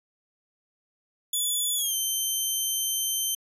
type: tone with pitch glide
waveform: 5% pulse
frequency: 3445 to 3105 Hz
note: A7 to G7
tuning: -37 to -17 cents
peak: -17 dBFS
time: 1.33-3.35 s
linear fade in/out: 5 ms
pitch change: -180 cents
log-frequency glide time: 1.75-1.95 s
effects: resampled to 32000 Hz